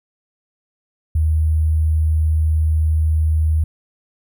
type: tone with sample-and-hold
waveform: sine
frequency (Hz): 78.4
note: D#2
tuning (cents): +14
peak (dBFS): -13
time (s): 1.15-3.64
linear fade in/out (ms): 5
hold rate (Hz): 11025
effects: none